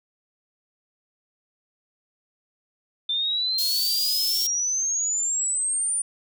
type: exponential sweep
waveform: sine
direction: up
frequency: 3549 to 9397 Hz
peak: -22 dBFS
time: 3.09-6.02 s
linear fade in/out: 5 ms
type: high-pass noise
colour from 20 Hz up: white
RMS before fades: -29 dBFS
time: 3.58-4.47 s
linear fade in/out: 5 ms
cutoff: 3100 Hz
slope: 48 dB/octave
effects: none